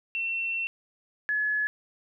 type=tone pair in turn; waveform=sine; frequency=2704 / 1703.4 Hz; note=E7 / G#6; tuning=+43 / +43 cents; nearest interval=minor sixth; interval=800 cents; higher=first; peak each=-27 / -24 dBFS; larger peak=second; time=0.15-0.67 / 1.29-1.67 s; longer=first; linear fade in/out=0 ms; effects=none